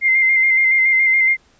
sine tone with vibrato, 2093 Hz, C7, in tune, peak -11 dBFS, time 0.01-1.37 s, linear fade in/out 50 ms, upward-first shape square, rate 7.1 Hz, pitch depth 21 cents each way, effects pink hiss -55 dBFS RMS until 1.59 s + resampled to 16000 Hz

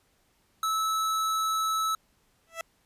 square tone, 1304 Hz, E6, 19 cents flat, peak -26 dBFS, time 0.63-1.95 s, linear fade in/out 2 ms
15% pulse tone with exponential growth, 660 Hz, E5, 2 cents sharp, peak -23 dBFS, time 2.47-2.61 s, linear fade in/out 2 ms, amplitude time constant 29 ms
effects pink hiss -68 dBFS RMS until 2.85 s + resampled to 32000 Hz

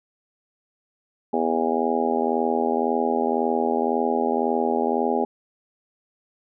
harmonic tone, 81.9 Hz, E2, 11 cents flat, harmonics 3 / 4 / 5 / 6 / 7 / 8 / 9 / 10, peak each -26 / -31 / -25 / -30 / -30 / -31 / -31 / -26 dBFS, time 1.33-5.25 s, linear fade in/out 5 ms, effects none

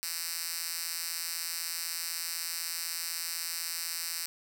5% pulse tone with high-pass filter, 168 Hz, E3, 33 cents sharp, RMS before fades -36 dBFS, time 0.03-4.26 s, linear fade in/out 0 ms, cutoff 5000 Hz, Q 0.72, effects none

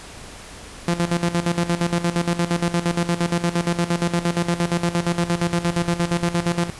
sawtooth tone with tremolo, 172.1 Hz, F3, 25 cents flat, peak -13 dBFS, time 0.88-6.7 s, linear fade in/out 2 ms, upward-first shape square, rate 8.6 Hz, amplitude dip 75%, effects pink hiss -39 dBFS RMS until 6.79 s + resampled to 24000 Hz

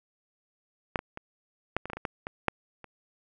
clicks, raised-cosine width 0.5 ms, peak -10 / -19 / -23 / -11 / -21 / -23 / -19 / -22 / -15 / -19 / -8 / -29 dBFS, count 12, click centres 0.958 / 0.991 / 1.174 / 1.766 / 1.856 / 1.9 / 1.933 / 1.97 / 2.052 / 2.269 / 2.483 / 2.843 s, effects none

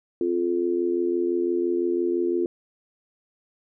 sine tone with amplitude modulation, 349.2 Hz, F4, in tune, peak -17 dBFS, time 0.21-2.46 s, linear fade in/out 2 ms, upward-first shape sine, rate 85.9 Hz, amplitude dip 85%, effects none

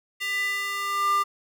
square tone with high-pass filter sweep, 398.7 Hz, G4, 29 cents sharp, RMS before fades -26 dBFS, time 0.2-1.24 s, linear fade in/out 20 ms, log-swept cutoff 2300 to 1100 Hz, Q 5.2, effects none

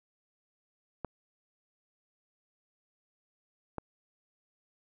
clicks, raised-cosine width 1 ms, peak -21 dBFS, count 2, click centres 1.047 / 3.783 s, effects none

